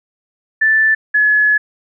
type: tone pair in turn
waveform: sine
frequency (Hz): 1760 / 1702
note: A6 / G#6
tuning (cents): 0 / +42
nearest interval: minor second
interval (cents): 58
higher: first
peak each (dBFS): -9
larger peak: neither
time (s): 0.61-0.95 / 1.14-1.58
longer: second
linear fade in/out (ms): 10
effects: none